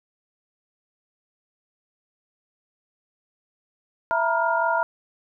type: tone cluster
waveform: sine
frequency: 661 / 923 / 968 / 1410 Hz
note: E5 / A#5 / B5 / F6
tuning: +5 / -17 / -35 / +16 cents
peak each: -25 dBFS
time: 4.11-4.83 s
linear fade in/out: 0 ms
effects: none